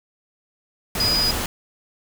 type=tone in noise; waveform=sine; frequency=4944 Hz; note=D#8; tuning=12 cents flat; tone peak=-18 dBFS; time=1-1.31 s; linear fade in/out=2 ms; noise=pink; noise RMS=-25 dBFS; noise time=0.95-1.46 s; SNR=+4 dB; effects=none